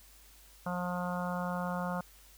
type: harmonic tone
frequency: 178.3 Hz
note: F3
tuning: 36 cents sharp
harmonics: 1 / 3 / 4 / 5 / 6 / 7 / 8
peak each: -35 / -40 / -41 / -42 / -43 / -43 / -44 dBFS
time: 0.66-2.01 s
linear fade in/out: 5 ms
effects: added 50 Hz sine -59 dBFS peak until 2.37 s + white hiss -59 dBFS RMS until 2.37 s